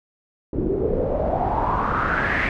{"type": "noise with low-pass filter sweep", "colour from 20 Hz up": "pink", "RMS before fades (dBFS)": -22, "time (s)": [0.53, 2.49], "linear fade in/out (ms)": 2, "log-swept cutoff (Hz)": [320, 2100], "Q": 5.4, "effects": []}